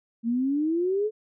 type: exponential sweep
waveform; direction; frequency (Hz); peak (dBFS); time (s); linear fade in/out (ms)
sine; up; 225 to 440; -22; 0.23-1.11; 50
effects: none